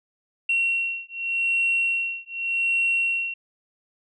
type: beating tone pair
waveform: sine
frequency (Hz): 2732 / 2732.85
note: F7 / F7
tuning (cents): -39 / -38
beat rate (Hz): 0.85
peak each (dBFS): -24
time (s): 0.49-3.34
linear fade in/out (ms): 5
effects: tanh soft clip ceiling -14 dBFS